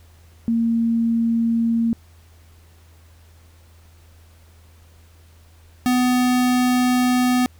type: tone pair in turn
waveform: sine / square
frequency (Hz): 230 / 249.8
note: A#3 / B3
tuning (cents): -23 / +20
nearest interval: minor second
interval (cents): 143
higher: second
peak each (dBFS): -16 / -16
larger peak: neither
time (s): 0.48-1.93 / 5.86-7.46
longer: second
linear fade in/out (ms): 0
effects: added 82 Hz sine -47 dBFS peak until 7.59 s + pink hiss -56 dBFS RMS until 7.59 s